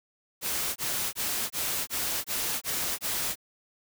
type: noise bursts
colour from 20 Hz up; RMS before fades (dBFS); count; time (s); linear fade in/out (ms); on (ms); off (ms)
white; -30; 8; 0.41-3.357; 50; 350; 21
effects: none